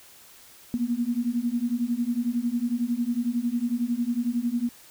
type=beating tone pair; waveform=sine; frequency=233.1 / 244.1 Hz; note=A#3 / B3; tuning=0 / -20 cents; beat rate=11 Hz; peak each=-27 / -26 dBFS; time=0.74-4.69 s; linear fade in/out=0 ms; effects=white hiss -51 dBFS RMS until 4.9 s